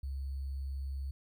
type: tone with sample-and-hold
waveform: sine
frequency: 68 Hz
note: C#2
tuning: 33 cents flat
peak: -35 dBFS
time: 0.03-1.11 s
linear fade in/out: 5 ms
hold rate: 4410 Hz
effects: none